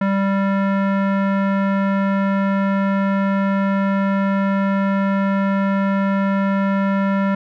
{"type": "tone with low-pass filter", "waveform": "square", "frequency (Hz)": 196, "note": "G3", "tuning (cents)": 0, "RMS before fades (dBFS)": -18, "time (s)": [0.01, 7.35], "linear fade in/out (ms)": 5, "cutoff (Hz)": 1600, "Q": 1.7, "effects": []}